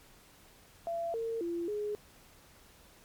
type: tone with pitch steps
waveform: sine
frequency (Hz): 676 / 455.8 / 341.7 / 417.7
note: E5 / A#4 / F4 / G#4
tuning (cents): +43 / -39 / -38 / +10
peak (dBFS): -32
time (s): 0.87-1.95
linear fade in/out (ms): 0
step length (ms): 270
effects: pink hiss -59 dBFS RMS until 3.04 s + MP3 96 kbps